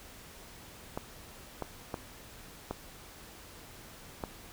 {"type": "clicks", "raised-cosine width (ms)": 1, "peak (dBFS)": -20, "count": 5, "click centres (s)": [0.975, 1.623, 1.942, 2.71, 4.238], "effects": ["pink hiss -51 dBFS RMS until 4.52 s"]}